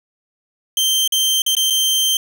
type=tone with dropouts; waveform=sawtooth; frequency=3136 Hz; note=G7; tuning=in tune; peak=-11 dBFS; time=0.77-2.17 s; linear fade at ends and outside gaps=2 ms; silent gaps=1.077-1.122 / 1.42-1.463 / 1.551-1.567 / 1.701-1.705 s; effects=none